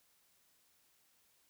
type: silence
effects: white hiss -72 dBFS RMS until 1.49 s